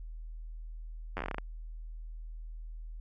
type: slowing click train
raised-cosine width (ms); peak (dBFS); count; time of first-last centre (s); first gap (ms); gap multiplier
0.5; -20; 11; 1.17-1.383; 10; 1.16
effects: added 40 Hz sine -40 dBFS peak until 3 s